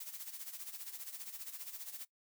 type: noise with tremolo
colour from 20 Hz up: blue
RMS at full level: -44 dBFS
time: 0-2.05 s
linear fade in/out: 5 ms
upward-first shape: sine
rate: 15 Hz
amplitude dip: 70%
effects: noise-tail reverb RT60 0.1 s tail -18 dB re dry